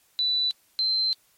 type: tone pair in turn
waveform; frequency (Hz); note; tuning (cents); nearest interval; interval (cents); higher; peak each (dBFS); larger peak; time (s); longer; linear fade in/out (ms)
sine; 3974 / 4105; B7 / C8; +10 / -34; minor second; 56; second; -21; neither; 0.19-0.51 / 0.79-1.13; second; 0
effects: white hiss -63 dBFS RMS until 1.37 s + MP3 64 kbps